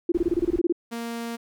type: tone bursts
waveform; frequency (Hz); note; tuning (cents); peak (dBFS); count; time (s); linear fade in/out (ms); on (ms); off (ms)
sine; 343.7; F4; -28; -18; 12; 0.09-0.725; 5; 30; 25
type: noise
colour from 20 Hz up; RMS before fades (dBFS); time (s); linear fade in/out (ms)
brown; -38; 0.14-0.6; 10
type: tone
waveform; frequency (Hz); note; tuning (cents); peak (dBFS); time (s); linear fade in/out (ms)
sawtooth; 232.8; A#3; -2; -26; 0.91-1.37; 20
effects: none